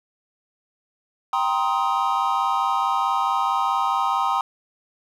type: chord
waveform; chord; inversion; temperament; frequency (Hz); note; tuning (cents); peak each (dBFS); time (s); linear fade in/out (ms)
triangle; C minor seventh; second; just; 784.9 / 941.9 / 1046.5 / 1255.8; G5 / Bb5 / C6 / Eb6; +2 / +18 / 0 / +16; -23; 1.33-4.41; 2
effects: none